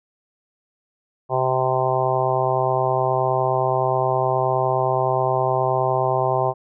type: harmonic tone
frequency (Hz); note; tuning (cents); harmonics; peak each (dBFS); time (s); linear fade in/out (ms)
129.6; C3; -16; 1 / 3 / 4 / 5 / 6 / 7 / 8; -26 / -25 / -27 / -23 / -24 / -26 / -27; 1.29-6.54; 50
effects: none